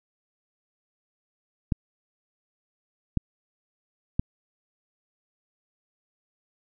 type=clicks; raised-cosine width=5 ms; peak=-10 dBFS; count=3; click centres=1.722 / 3.173 / 4.195 s; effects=none